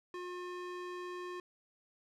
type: tone with band-pass filter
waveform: square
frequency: 358.2 Hz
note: F4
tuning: 44 cents sharp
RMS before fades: -43 dBFS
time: 0.14-1.4 s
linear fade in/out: 2 ms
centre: 1100 Hz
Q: 0.57
effects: none